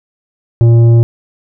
sine tone with tanh clipping, 116.54 Hz, A#2, in tune, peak -5 dBFS, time 0.61-1.03 s, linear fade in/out 0 ms, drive 9 dB, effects none

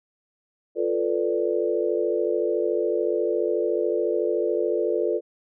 sine chord, B half-diminished seventh, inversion second, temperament equal, 349.2 / 440 / 493.9 / 587.3 Hz, F4 / A4 / B4 / D5, 0 / 0 / 0 / 0 cents, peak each -26 / -25 / -27 / -29 dBFS, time 0.75-5.21 s, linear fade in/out 50 ms, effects none

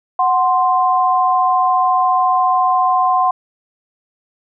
sine tone pair together, 740 / 1045.7 Hz, F#5 / C6, 0 / -1 cents, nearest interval tritone, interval 599 cents, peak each -14 dBFS, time 0.19-3.31 s, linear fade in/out 5 ms, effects none

